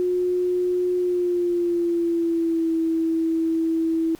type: tone with pitch glide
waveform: sine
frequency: 360.1 to 326.4 Hz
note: F#4 to E4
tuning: -47 to -17 cents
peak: -19 dBFS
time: 0-4.15 s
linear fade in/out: 0 ms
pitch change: -170 cents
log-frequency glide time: 0.97-2.73 s
effects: pink hiss -51 dBFS RMS until 4.19 s